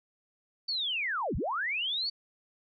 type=linear two-way sweep; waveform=sine; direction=down then up; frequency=4592 to 33.87 to 4592 Hz; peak=-29 dBFS; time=0.68-2.1 s; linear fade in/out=10 ms; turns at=1.36 s; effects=none